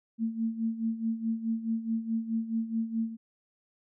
sine tone with tremolo, 225.7 Hz, A3, 44 cents sharp, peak -25 dBFS, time 0.18-3.17 s, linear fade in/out 50 ms, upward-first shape sine, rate 4.7 Hz, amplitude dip 75%, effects none

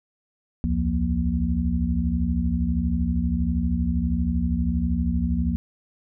sine tone cluster, 65.9 / 78.5 / 174.4 / 235.9 Hz, C2 / D#2 / F3 / A#3, +13 / +16 / -2 / +21 cents, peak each -26 dBFS, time 0.64-5.56 s, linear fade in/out 0 ms, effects none

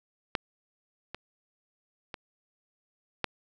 clicks, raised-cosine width 0.3 ms, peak -10 / -21 / -21 / -11 dBFS, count 4, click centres 0.352 / 1.146 / 2.142 / 3.243 s, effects none

